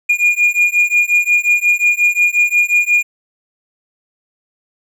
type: beating tone pair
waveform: triangle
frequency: 2427 / 2432.6 Hz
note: D#7 / D#7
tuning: -44 / -40 cents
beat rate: 5.6 Hz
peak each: -12 dBFS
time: 0.09-3.03 s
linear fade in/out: 10 ms
effects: none